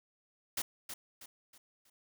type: noise with echo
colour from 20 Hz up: white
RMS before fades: -35 dBFS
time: 0.57-0.62 s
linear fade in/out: 5 ms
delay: 320 ms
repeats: 4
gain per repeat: -8 dB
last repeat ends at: 1.9 s
effects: none